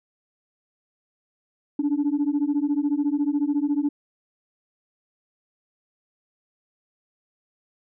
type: beating tone pair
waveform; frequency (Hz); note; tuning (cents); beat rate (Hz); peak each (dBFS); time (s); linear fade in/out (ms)
sine; 283.1 / 297.1; C#4 / D4; +37 / +20; 14; -22 / -22; 1.79-3.89; 5
effects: tanh soft clip ceiling -16 dBFS